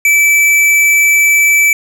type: tone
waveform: square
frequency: 2313 Hz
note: D7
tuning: 27 cents flat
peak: -7 dBFS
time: 0.05-1.73 s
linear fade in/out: 2 ms
effects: none